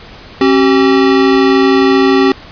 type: tone pair together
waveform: square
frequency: 270.7 / 383.5 Hz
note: C#4 / G4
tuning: -41 / -38 cents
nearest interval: tritone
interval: 603 cents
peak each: -10 dBFS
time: 0.41-2.32 s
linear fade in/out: 2 ms
effects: pink hiss -34 dBFS RMS until 2.51 s + resampled to 11025 Hz